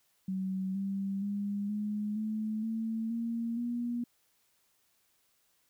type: tone with pitch steps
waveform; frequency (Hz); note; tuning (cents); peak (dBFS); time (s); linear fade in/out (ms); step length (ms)
sine; 189.3 / 195.75 / 202.4 / 209.3 / 216.4 / 223.8 / 231.4 / 239.3; F#3 / G3 / G#3 / G#3 / A3 / A3 / A#3 / A#3; +40 / -2 / -44 / +14 / -29 / +30 / -13 / +46; -31; 0.28-4.04; 5; 470
effects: white hiss -72 dBFS RMS until 5.69 s